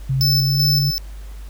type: tone with pitch glide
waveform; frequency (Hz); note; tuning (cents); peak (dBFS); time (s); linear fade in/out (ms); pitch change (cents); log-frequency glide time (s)
sine; 133.2 to 138.94; C3 to C#3; +31 to +4; -16; 0.09-0.91; 10; +73; 0.41-0.6
type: tone with tremolo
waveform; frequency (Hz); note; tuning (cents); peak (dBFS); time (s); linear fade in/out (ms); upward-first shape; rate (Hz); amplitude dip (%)
square; 5274; E8; 0; -16; 0.21-0.98; 0; square; 2.6; 45
effects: added 50 Hz sine -31 dBFS peak until 1.49 s + pink hiss -48 dBFS RMS until 1.49 s